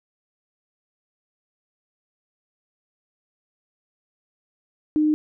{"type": "tone", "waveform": "sine", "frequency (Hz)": 305.1, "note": "D#4", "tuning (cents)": -34, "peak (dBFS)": -16, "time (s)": [4.96, 5.14], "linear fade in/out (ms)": 0, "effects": []}